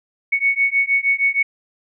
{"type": "beating tone pair", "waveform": "sine", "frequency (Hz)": [2217, 2223.4], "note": ["C#7", "C#7"], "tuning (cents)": [0, 5], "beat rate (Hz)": 6.4, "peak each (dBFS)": -18, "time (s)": [0.32, 1.43], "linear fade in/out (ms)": 10, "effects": []}